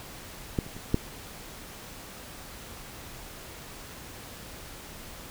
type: clicks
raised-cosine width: 3 ms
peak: -12 / -29 / -29 / -9 dBFS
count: 4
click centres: 0.588 / 0.665 / 0.766 / 0.944 s
effects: pink hiss -44 dBFS RMS until 5.3 s